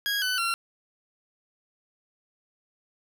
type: tone with pitch steps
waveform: 20% pulse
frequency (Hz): 1645 / 1499.8 / 1367.4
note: G#6 / F#6 / F6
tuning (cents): -17 / +23 / -37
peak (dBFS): -20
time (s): 0.06-0.54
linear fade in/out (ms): 0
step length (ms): 160
effects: none